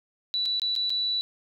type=tone with dropouts; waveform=sine; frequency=3951 Hz; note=B7; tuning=in tune; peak=-24 dBFS; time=0.34-1.21 s; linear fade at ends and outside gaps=0 ms; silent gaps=0.455-0.459 / 0.597-0.618 / 0.753-0.762 / 0.896-0.903 s; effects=none